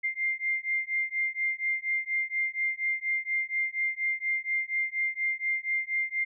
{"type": "beating tone pair", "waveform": "sine", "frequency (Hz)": [2100, 2104.2], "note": ["C7", "C7"], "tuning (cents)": [6, 9], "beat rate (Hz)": 4.2, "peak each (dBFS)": -30, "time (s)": [0.03, 6.25], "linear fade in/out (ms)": 20, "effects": []}